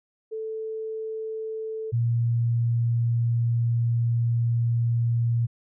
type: tone pair in turn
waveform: sine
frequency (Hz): 440 / 117.49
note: A4 / A#2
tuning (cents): 0 / +14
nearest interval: octave + major seventh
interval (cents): 2286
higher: first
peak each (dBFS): -29 / -20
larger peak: second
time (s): 0.31-1.92 / 1.92-5.47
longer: second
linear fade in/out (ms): 20
effects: none